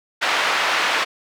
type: band-pass noise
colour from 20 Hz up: pink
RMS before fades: -20 dBFS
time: 0.21-1.05 s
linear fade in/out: 20 ms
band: 940 to 3100 Hz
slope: 12 dB/octave
effects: none